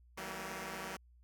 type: tone cluster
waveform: 5% pulse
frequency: 162.4 / 190.7 / 226.1 / 234.8 Hz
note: E3 / G3 / A3 / A#3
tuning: -26 / -47 / +47 / +13 cents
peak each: -36 / -33 / -39 / -37 dBFS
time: 0.17-0.97 s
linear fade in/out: 10 ms
effects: added 60 Hz sine -60 dBFS peak until 1.23 s